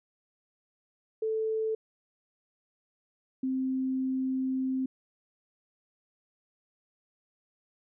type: tone pair in turn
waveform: sine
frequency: 440 / 261.6 Hz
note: A4 / C4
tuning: 0 / 0 cents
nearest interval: major sixth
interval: 900 cents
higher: first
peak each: -27 dBFS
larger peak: neither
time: 1.22-1.75 / 3.43-4.86 s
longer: second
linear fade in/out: 5 ms
effects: none